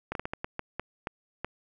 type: slowing click train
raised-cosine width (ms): 0.5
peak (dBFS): -17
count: 10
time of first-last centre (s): 0.12-1.446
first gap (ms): 32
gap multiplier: 1.36
effects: none